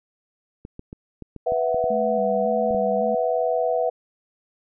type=clicks; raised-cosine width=3 ms; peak=-23 dBFS; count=10; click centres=0.651 / 0.794 / 0.929 / 1.223 / 1.363 / 1.521 / 1.745 / 1.841 / 2.708 / 2.747 s
type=chord; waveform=sine; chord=B suspended fourth; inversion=none; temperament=equal; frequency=493.9 / 659.3 / 740 Hz; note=B4 / E5 / F#5; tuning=0 / 0 / 0 cents; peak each=-23 / -23 / -26 dBFS; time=1.46-3.9 s; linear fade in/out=10 ms
type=tone with vibrato; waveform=sine; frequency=209.1 Hz; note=G#3; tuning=12 cents sharp; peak=-27 dBFS; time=1.9-3.15 s; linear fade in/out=5 ms; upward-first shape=square; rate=1.8 Hz; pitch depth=58 cents each way
effects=none